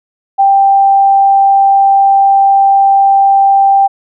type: tone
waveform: sine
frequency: 787 Hz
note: G5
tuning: 7 cents sharp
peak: -4 dBFS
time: 0.38-3.88 s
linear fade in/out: 20 ms
effects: none